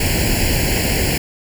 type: noise with comb filter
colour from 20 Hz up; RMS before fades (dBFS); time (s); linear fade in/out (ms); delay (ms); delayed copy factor
pink; -17; 0-1.18; 5; 0.41; +0.95
effects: none